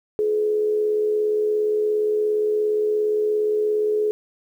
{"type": "tone with amplitude modulation", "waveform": "sine", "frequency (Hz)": 424.3, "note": "G#4", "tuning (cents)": 37, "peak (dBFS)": -16, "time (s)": [0.19, 4.11], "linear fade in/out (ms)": 0, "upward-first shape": "sine", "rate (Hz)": 77.2, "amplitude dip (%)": 40, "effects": ["9-bit"]}